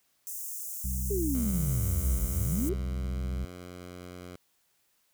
white high-pass noise, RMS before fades -38 dBFS, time 0.27-2.69 s, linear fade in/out 0 ms, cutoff 6200 Hz, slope 48 dB/octave
harmonic tone, 64.1 Hz, C2, 35 cents flat, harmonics 1 / 2 / 3, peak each -30 / -40 / -40 dBFS, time 0.84-3.45 s, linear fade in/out 5 ms
sine exponential two-way sweep, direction down then up, 420 to 48.71 to 420 Hz, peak -28 dBFS, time 1.1-2.74 s, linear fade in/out 10 ms, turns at 2.25 s
10% pulse tone with pitch glide, 87.31 to 89.51 Hz, F2 to F2, 0 to +43 cents, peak -34 dBFS, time 1.34-4.36 s, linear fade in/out 5 ms, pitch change +43 cents, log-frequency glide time 2.82-3.29 s
effects white hiss -71 dBFS RMS until 5.13 s

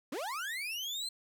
35% pulse linear sweep, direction up, 228.4 to 4186 Hz, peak -34 dBFS, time 0.12-1.09 s, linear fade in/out 5 ms, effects none

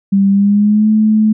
sine tone with pitch glide, 196.8 to 215.9 Hz, G3 to A3, +7 to -33 cents, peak -7 dBFS, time 0.12-1.33 s, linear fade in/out 10 ms, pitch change +160 cents, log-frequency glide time 0.3-0.89 s, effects none

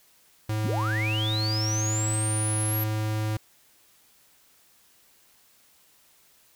square tone, 107.9 Hz, A2, 33 cents flat, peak -26 dBFS, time 0.49-3.37 s, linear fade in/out 5 ms
sine linear sweep, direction up, 116.9 to 11840 Hz, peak -28 dBFS, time 0.64-2.84 s, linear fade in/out 5 ms
effects white hiss -60 dBFS RMS until 6.55 s

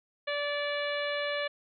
harmonic tone, 580 Hz, D5, 22 cents flat, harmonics 1 / 2 / 3 / 4 / 5 / 6 / 7, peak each -32 / -40 / -36 / -39 / -41 / -42 / -44 dBFS, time 0.27-1.48 s, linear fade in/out 10 ms, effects none

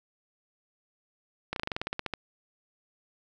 slowing click train, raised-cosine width 0.3 ms, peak -15 dBFS, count 13, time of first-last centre 1.53-2.137 s, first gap 32 ms, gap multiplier 1.08, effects none

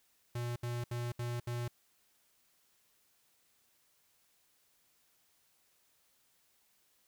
square tone bursts, 120.2 Hz, B2, 46 cents flat, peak -36 dBFS, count 5, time 0.35-1.68 s, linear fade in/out 5 ms, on 210 ms, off 70 ms, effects white hiss -72 dBFS RMS until 7.07 s

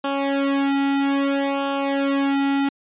sawtooth tone with flanger, 277.2 Hz, C#4, in tune, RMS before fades -21 dBFS, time 0.04-2.69 s, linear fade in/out 5 ms, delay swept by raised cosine 0.48 to 1.88 ms, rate 0.61 Hz, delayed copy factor -1, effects resampled to 8000 Hz

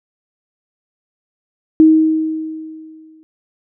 sine tone with exponential decay, 316 Hz, D#4, 27 cents sharp, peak -3 dBFS, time 1.8-3.23 s, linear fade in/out 0 ms, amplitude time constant 310 ms, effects none

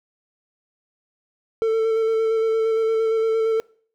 triangle tone with vibrato, 446.3 Hz, A4, 25 cents sharp, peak -15 dBFS, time 1.62-3.6 s, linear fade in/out 0 ms, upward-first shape square, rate 8.7 Hz, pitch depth 13 cents each way, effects noise-tail reverb RT60 0.5 s tail -24 dB re dry

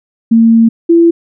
sine tone pair in turn, 227.7 / 336.7 Hz, A#3 / E4, -40 / +37 cents, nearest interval perfect fifth, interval 677 cents, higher second, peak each -3 dBFS, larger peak neither, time 0.31-0.69 / 0.89-1.11 s, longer first, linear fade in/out 10 ms, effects none

